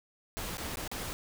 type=noise with dropouts; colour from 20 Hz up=pink; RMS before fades=-38 dBFS; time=0.37-1.13 s; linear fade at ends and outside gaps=0 ms; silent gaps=0.571-0.581 / 0.757-0.771 / 0.877-0.915 s; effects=none